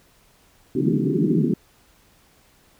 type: band-pass noise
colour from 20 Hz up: pink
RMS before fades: -20 dBFS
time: 0.75-1.54 s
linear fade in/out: 5 ms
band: 140 to 400 Hz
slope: 96 dB/octave
effects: pink hiss -57 dBFS RMS until 2.79 s